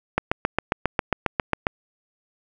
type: click train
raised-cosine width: 0.5 ms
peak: -4 dBFS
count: 12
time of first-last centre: 0.18-1.668 s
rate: 7.39 Hz
effects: none